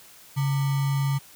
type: tone with sample-and-hold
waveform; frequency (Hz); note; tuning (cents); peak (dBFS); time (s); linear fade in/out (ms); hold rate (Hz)
sine; 138.59; C#3; 0; -21; 0.36-1.19; 20; 1050
effects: white hiss -50 dBFS RMS until 1.35 s